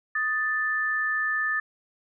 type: tone pair together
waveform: sine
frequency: 1244.5 / 1762.1 Hz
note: D#6 / A6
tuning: 0 / +2 cents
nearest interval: tritone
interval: 602 cents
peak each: -31 / -24 dBFS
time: 0.15-1.6 s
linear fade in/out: 5 ms
effects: none